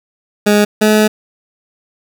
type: tone pair in turn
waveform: 20% pulse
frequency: 207.7 / 214 Hz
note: G#3 / A3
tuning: 0 / -48 cents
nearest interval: minor second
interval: 52 cents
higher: second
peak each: -3 dBFS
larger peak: neither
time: 0.46-0.65 / 0.81-1.08 s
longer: second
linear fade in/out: 10 ms
effects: none